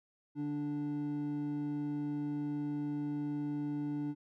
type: tone pair together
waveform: triangle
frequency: 146.45 / 292.9 Hz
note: D3 / D4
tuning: -5 / -5 cents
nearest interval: octave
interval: 1200 cents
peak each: -38 / -32 dBFS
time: 0.35-4.15 s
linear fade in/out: 50 ms
effects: tanh soft clip ceiling -27 dBFS